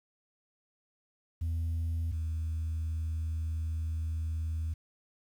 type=tone pair in turn; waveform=sine; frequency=82.41 / 80.34 Hz; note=E2 / E2; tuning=0 / -44 cents; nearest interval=unison; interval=44 cents; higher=first; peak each=-27 / -29 dBFS; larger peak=first; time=1.41-2.12 / 2.12-4.74 s; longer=second; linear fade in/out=10 ms; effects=tanh soft clip ceiling -28 dBFS + 10-bit

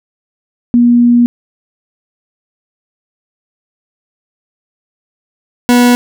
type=tone pair in turn; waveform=sine / 40% pulse; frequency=240 / 244.1 Hz; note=B3 / B3; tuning=-49 / -20 cents; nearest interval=unison; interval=29 cents; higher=second; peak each=-4 dBFS; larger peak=neither; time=0.74-1.26 / 5.69-5.95 s; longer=first; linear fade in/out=0 ms; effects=none

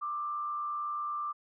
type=tone with frequency modulation; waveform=sine; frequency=1185 Hz; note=D6; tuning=15 cents sharp; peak=-32 dBFS; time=0.01-1.33 s; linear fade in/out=20 ms; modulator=98.1 Hz; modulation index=0.46; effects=none

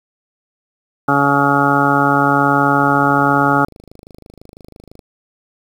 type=harmonic tone; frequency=141.1 Hz; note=C#3; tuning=31 cents sharp; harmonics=1 / 2 / 3 / 4 / 5 / 6 / 8 / 9 / 10; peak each=-21 / -17 / -23 / -23 / -22 / -17 / -22 / -18 / -18 dBFS; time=1.08-3.65 s; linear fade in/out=5 ms
type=click train; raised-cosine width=2 ms; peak=-26 dBFS; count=58; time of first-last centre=2.8-4.992 s; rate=26 Hz
effects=7-bit

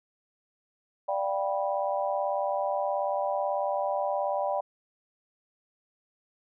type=chord; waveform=sine; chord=G dominant seventh; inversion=second; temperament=just; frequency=588 / 705.6 / 784 / 980 Hz; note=D5 / F5 / G5 / B5; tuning=+2 / +18 / 0 / -14 cents; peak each=-29 / -35 / -31 / -34 dBFS; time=1.08-4.61 s; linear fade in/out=10 ms; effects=none

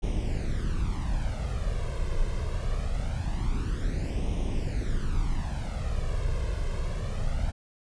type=noise with flanger; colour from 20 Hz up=brown; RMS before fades=-28 dBFS; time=0.02-7.52 s; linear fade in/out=20 ms; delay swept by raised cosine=0.33 to 1.93 ms; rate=0.23 Hz; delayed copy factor=+0.7; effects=resampled to 22050 Hz

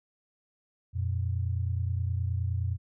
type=tone pair together; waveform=sine; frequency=88.9 / 118.49 Hz; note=F2 / A#2; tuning=+31 / +29 cents; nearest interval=perfect fourth; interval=498 cents; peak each=-28 / -32 dBFS; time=0.93-2.78 s; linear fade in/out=50 ms; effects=none

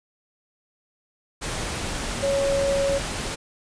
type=tone in noise; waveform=sine; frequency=554.4 Hz; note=C#5; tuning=in tune; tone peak=-20 dBFS; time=2.22-2.99 s; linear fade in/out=20 ms; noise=pink; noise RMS=-29 dBFS; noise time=1.41-3.36 s; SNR=+6 dB; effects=resampled to 22050 Hz

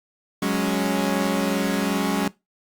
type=chord; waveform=sawtooth; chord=F# suspended second; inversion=none; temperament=equal; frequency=185 / 207.7 / 277.2 Hz; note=F#3 / G#3 / C#4; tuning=0 / 0 / 0 cents; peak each=-21 dBFS; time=0.42-2.28 s; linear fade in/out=5 ms; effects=noise-tail reverb RT60 0.2 s tail -20 dB re dry + Opus 48 kbps

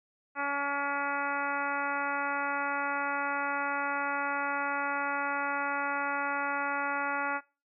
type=harmonic tone; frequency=283 Hz; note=C#4; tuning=36 cents sharp; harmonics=1 / 2 / 3 / 4 / 5 / 6 / 7 / 8 / 9; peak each=-41 / -40 / -35 / -36 / -34 / -42 / -40 / -45 / -43 dBFS; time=0.35-7.41 s; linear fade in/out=50 ms; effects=noise-tail reverb RT60 0.3 s tail -21 dB re dry

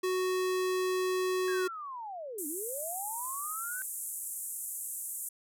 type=tone; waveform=square; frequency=370 Hz; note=F#4; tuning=in tune; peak=-29 dBFS; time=0.03-1.68 s; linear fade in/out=10 ms
type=linear two-way sweep; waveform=sine; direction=down then up; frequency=1665 to 280.4 to 1541 Hz; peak=-38 dBFS; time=1.48-3.82 s; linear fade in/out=0 ms; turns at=2.47 s
type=band-pass noise; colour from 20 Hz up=white; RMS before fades=-39 dBFS; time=2.38-5.29 s; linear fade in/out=5 ms; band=7500 to 13000 Hz; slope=48 dB/octave
effects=none

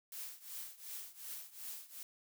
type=noise with tremolo; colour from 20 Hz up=blue; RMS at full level=-44 dBFS; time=0.12-2.03 s; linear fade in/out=2 ms; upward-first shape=triangle; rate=2.7 Hz; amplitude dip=90%; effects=none

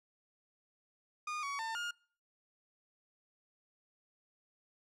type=tone with pitch steps; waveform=30% pulse; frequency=1222 / 1124 / 898 / 1421 Hz; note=D#6 / C#6 / A5 / F6; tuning=-32 / +24 / +35 / +30 cents; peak=-34 dBFS; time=1.27-1.91 s; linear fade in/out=5 ms; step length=160 ms; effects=noise-tail reverb RT60 0.5 s tail -26 dB re dry + low-pass 7000 Hz 12 dB/octave

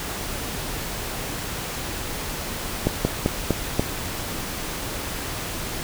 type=slowing click train; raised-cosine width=2 ms; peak=-5 dBFS; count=5; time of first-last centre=2.87-3.795 s; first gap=180 ms; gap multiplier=1.17; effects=pink hiss -30 dBFS RMS until 5.83 s

